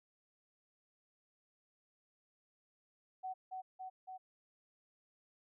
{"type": "tone with echo", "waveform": "sine", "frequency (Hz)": 750, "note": "F#5", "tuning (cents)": 23, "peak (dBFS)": -39, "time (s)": [3.23, 3.34], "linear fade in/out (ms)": 20, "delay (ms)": 280, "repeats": 3, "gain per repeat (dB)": -2, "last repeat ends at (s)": 4.18, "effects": []}